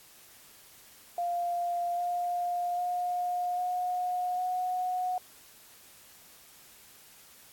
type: tone with pitch steps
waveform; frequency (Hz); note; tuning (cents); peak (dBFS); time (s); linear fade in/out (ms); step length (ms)
sine; 698.5 / 706.6 / 714.8 / 723.1 / 731.5; F5 / F5 / F5 / F#5 / F#5; 0 / +20 / +40 / -40 / -20; -28; 1.18-5.18; 2; 800
effects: white hiss -55 dBFS RMS until 7.52 s + AAC 64 kbps